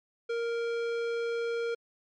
sine tone with tanh clipping, 466.2 Hz, A#4, in tune, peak -31 dBFS, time 0.29-1.75 s, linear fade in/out 10 ms, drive 16 dB, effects MP3 96 kbps

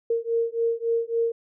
sine beating tone pair, 460 / 463.6 Hz, A#4 / A#4, -23 / -10 cents, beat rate 3.6 Hz, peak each -25 dBFS, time 0.1-1.32 s, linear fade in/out 5 ms, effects none

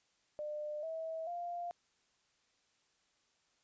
sine tone with pitch steps, 600 / 646.8 / 697.2 Hz, D5 / E5 / F5, +37 / -33 / -3 cents, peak -38 dBFS, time 0.39-1.71 s, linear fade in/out 0 ms, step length 440 ms, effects white hiss -75 dBFS RMS until 3.63 s + resampled to 16000 Hz

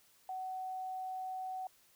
sine tone, 750 Hz, F#5, 23 cents sharp, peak -38 dBFS, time 0.29-1.67 s, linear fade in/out 2 ms, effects white hiss -67 dBFS RMS until 1.95 s

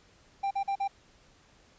triangle tone bursts, 790 Hz, G5, 13 cents sharp, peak -25 dBFS, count 4, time 0.43-0.879 s, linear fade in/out 10 ms, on 80 ms, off 43 ms, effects pink hiss -61 dBFS RMS until 1.78 s + resampled to 16000 Hz

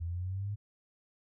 sine exponential sweep, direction up, 82.41 to 104.6 Hz, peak -33 dBFS, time 0-0.56 s, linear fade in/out 20 ms, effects none

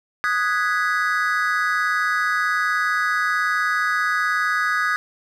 triangle chord, G# minor seventh, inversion second, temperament equal, 1244.5 / 1480 / 1661.2 / 1975.5 Hz, D#6 / F#6 / G#6 / B6, 0 / 0 / 0 / 0 cents, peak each -21 / -23 / -21 / -27 dBFS, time 0.24-4.96 s, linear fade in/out 0 ms, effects none

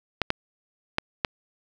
clicks, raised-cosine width 0.3 ms, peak -6 dBFS, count 4, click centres 0.217 / 0.304 / 0.984 / 1.248 s, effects none

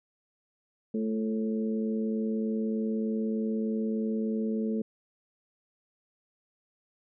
harmonic tone with a mistuned harmonic, 110 Hz, A2, in tune, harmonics 2 / 3 / 4 / 5, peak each -28 / -39 / -34 / -44 dBFS, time 0.94-4.82 s, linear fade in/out 5 ms, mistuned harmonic 3, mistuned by +35 cents, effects none

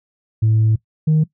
sine tone pair in turn, 110 / 155.56 Hz, A2 / D#3, 0 / 0 cents, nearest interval tritone, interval 600 cents, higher second, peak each -10 / -9 dBFS, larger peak second, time 0.42-0.76 / 1.07-1.24 s, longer first, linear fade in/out 10 ms, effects noise-tail reverb RT60 0.1 s tail -19 dB re dry + tanh soft clip ceiling -9 dBFS

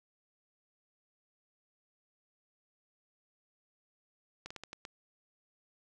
slowing click train, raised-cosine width 0.2 ms, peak -26 dBFS, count 6, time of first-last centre 4.46-4.851 s, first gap 45 ms, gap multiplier 1.28, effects none

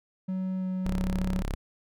triangle tone with pitch glide, 187.2 to 185.91 Hz, F#3 to F#3, +20 to +9 cents, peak -26 dBFS, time 0.28-1.42 s, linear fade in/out 10 ms, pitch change -11 cents, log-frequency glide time 0.58-0.65 s
sawtooth tone, 34.18 Hz, C#1, 24 cents flat, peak -25 dBFS, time 0.85-1.55 s, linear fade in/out 10 ms
effects none

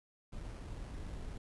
brown noise with sample-and-hold, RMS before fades -44 dBFS, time 0.32-1.38 s, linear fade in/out 10 ms, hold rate 3675 Hz, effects resampled to 24000 Hz

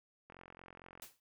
click train, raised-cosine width 0.5 ms, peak -38 dBFS, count 32, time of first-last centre 0.3-0.998 s, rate 44.4 Hz
white noise with exponential decay, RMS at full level -46 dBFS, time 1.02-1.2 s, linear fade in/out 2 ms, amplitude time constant 39 ms
effects none

